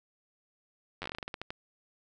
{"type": "slowing click train", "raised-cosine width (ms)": 0.3, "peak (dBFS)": -21, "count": 14, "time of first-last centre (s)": [1.02, 1.505], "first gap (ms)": 10, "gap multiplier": 1.2, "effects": []}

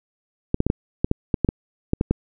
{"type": "clicks", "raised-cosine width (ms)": 3, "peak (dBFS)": -5, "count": 12, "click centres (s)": [0.544, 0.604, 0.666, 0.701, 1.045, 1.114, 1.342, 1.447, 1.489, 1.934, 2.011, 2.11], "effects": []}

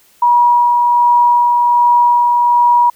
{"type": "tone with tremolo", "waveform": "sine", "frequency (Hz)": 962, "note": "B5", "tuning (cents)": -46, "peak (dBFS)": -6, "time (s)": [0.22, 2.9], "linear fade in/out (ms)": 5, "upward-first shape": "sine", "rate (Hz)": 1.3, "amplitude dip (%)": 25, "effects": ["white hiss -50 dBFS RMS until 2.95 s"]}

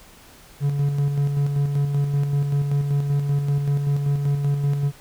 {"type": "tone with tremolo", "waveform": "triangle", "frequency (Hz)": 142.4, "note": "C#3", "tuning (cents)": 47, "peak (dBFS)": -15, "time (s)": [0.6, 4.92], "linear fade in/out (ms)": 50, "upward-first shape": "square", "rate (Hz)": 5.2, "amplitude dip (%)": 40, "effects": ["pink hiss -48 dBFS RMS until 5 s"]}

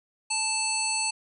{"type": "harmonic tone", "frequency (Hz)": 880, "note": "A5", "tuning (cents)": 0, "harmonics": [1, 3, 5, 7, 9, 10], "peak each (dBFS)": [-33, -31, -31, -38, -30, -34], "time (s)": [0.3, 1.11], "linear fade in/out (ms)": 10, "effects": []}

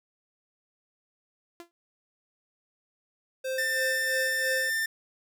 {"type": "tone with exponential decay", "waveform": "sawtooth", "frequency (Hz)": 342.4, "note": "F4", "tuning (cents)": -34, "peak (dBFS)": -35, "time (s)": [1.6, 1.71], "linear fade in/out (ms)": 0, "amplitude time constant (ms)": 23}
{"type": "tone with tremolo", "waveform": "square", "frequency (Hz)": 523, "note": "C5", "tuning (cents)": -1, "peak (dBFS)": -29, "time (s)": [3.44, 4.7], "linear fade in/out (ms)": 10, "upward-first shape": "sine", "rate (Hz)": 3, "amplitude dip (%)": 70}
{"type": "tone", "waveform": "45% pulse", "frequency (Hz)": 1792, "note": "A6", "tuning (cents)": 31, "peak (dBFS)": -26, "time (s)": [3.58, 4.86], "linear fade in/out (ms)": 5}
{"effects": []}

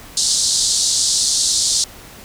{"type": "band-pass noise", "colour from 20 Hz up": "pink", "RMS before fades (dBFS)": -17, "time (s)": [0.17, 1.84], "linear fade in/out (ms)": 2, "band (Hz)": [3900, 9000], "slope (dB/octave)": 48, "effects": ["pink hiss -39 dBFS RMS until 2.24 s"]}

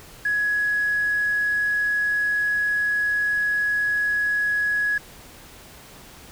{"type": "tone", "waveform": "triangle", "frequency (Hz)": 1676, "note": "G#6", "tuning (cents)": 15, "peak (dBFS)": -16, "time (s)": [0.25, 4.98], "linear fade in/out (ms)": 5, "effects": ["tanh soft clip ceiling -17 dBFS", "pink hiss -45 dBFS RMS until 6.31 s"]}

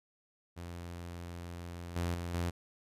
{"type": "tone with level steps", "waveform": "sawtooth", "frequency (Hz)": 86.5, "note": "F2", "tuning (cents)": -16, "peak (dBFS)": [-38, -28, -33, -28], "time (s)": [0.56, 2.51], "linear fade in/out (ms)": 20, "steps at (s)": [1.96, 2.14, 2.34], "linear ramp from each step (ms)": 5, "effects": ["resampled to 32000 Hz"]}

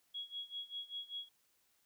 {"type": "tone with tremolo", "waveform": "sine", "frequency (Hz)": 3325, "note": "G#7", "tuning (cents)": 1, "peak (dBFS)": -39, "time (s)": [0.14, 1.29], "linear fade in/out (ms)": 10, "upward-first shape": "sine", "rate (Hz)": 5.1, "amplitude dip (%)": 90, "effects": ["white hiss -75 dBFS RMS until 1.85 s"]}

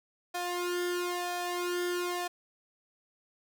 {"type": "tone with flanger", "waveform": "sawtooth", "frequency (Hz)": 354, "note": "F4", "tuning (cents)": 23, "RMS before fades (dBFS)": -33, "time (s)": [0.34, 2.28], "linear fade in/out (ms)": 10, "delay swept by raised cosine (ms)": [1.6, 2.23], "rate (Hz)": 1, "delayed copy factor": 0.85, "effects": []}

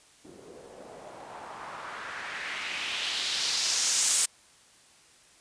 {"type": "noise with low-pass filter sweep", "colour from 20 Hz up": "blue", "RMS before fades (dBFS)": -32, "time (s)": [0.24, 4.26], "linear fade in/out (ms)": 10, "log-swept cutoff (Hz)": [330, 8600], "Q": 2, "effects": ["white hiss -58 dBFS RMS until 5.4 s", "resampled to 22050 Hz"]}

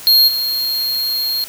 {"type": "tone with level steps", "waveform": "square", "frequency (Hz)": 4239, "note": "C8", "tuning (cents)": 22, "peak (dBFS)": [-8, -17], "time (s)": [0.07, 1.44], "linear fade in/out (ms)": 0, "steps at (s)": 0.27, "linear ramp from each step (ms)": 20, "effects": ["white hiss -34 dBFS RMS until 1.48 s"]}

